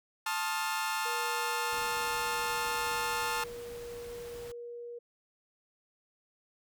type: chord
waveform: sawtooth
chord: F dominant seventh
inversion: first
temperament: equal with one note detuned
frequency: 880 / 1069.1 / 1244.5 / 1396.9 Hz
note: A5 / C6 / Eb6 / F6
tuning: 0 / +37 / 0 / 0 cents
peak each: -30 / -36 / -36 / -33 dBFS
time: 0.26-3.44 s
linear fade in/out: 5 ms
type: tone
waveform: sine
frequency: 476.3 Hz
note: A#4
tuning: 37 cents sharp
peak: -40 dBFS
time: 1.05-4.99 s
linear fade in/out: 10 ms
type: noise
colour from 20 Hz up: pink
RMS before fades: -50 dBFS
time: 1.72-4.52 s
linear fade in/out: 5 ms
effects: none